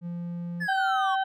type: tone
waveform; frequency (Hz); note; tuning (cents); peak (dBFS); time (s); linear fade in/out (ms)
triangle; 172.8; F3; -18; -29; 0.01-0.68; 50
type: exponential sweep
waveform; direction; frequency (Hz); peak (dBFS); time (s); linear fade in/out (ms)
triangle; down; 1760 to 1080; -26; 0.6-1.16; 20
type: harmonic tone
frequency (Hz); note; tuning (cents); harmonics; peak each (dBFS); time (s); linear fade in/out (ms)
770; G5; -31; 1 / 2 / 4 / 5; -24 / -31 / -39 / -47; 0.68-1.24; 10
effects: none